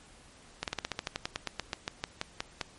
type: slowing click train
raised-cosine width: 0.2 ms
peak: -14 dBFS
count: 19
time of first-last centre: 0.63-2.612 s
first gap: 48 ms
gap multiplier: 1.09
effects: pink hiss -56 dBFS RMS until 2.78 s + MP3 48 kbps